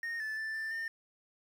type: tone with pitch steps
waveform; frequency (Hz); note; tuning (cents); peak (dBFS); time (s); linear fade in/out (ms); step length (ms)
triangle; 1848 / 1747 / 1764 / 1775 / 1813; A#6 / A6 / A6 / A6 / A#6; -16 / -13 / +4 / +15 / -49; -33; 0.03-0.88; 2; 170
effects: 10-bit